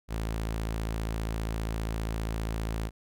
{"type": "tone", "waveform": "sawtooth", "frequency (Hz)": 55, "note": "A1", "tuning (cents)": 0, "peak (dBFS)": -26, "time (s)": [0.08, 2.91], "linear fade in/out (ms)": 50, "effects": []}